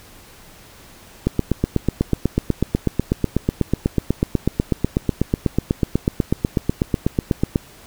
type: click train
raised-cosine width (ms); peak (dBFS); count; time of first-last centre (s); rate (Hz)
3; -3; 52; 1.27-7.559; 8.11
effects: pink hiss -45 dBFS RMS until 7.86 s